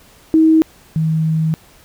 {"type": "tone pair in turn", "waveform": "sine", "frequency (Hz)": [318.7, 158.98], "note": ["D#4", "D#3"], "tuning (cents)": [42, 38], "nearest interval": "octave", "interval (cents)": 1204, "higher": "first", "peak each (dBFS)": [-7, -13], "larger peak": "first", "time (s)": [[0.34, 0.62], [0.96, 1.54]], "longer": "second", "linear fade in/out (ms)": 0, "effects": ["pink hiss -47 dBFS RMS until 1.84 s"]}